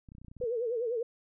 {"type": "clicks", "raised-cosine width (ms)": 5, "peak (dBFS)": -37, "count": 11, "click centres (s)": [0.088, 0.119, 0.151, 0.183, 0.216, 0.247, 0.283, 0.315, 0.367, 0.403, 0.438]}
{"type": "tone with vibrato", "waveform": "sine", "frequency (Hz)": 470.2, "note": "A#4", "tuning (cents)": 15, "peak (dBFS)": -29, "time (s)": [0.41, 1.03], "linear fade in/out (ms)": 5, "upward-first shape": "sine", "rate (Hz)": 10, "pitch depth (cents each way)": 110}
{"effects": []}